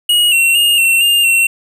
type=tone with pitch steps; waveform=square; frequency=2891 / 2725 / 2839 / 2713 / 2809 / 2719 Hz; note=F#7 / F7 / F7 / E7 / F7 / F7; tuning=-41 / -43 / +28 / +49 / +9 / -47 cents; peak=-9 dBFS; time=0.09-1.47 s; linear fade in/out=5 ms; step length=230 ms; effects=none